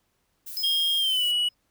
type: noise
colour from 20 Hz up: violet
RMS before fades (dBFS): -38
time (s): 0.46-1.32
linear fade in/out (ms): 10
type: tone with exponential decay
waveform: square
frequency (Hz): 5100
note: D#8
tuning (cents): +42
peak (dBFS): -27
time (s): 0.57-1.54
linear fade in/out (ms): 0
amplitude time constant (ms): 210
type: tone with pitch glide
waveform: triangle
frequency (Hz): 3232 to 2930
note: G#7 to F#7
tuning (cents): -48 to -18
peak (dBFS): -20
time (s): 0.63-1.49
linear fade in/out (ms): 10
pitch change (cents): -170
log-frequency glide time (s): 0.98-1.25
effects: pink hiss -72 dBFS RMS until 1.7 s